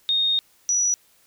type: tone pair in turn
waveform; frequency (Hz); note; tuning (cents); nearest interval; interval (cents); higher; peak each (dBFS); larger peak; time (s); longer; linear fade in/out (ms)
sine; 3700 / 5873; A#7 / F#8; -14 / -14; minor sixth; 800; second; -18 / -18; neither; 0.09-0.39 / 0.69-0.94; first; 0
effects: white hiss -59 dBFS RMS until 1.26 s